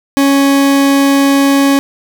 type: tone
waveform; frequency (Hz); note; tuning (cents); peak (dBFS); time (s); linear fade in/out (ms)
40% pulse; 277.1; C#4; -1; -6; 0.17-1.79; 0
effects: none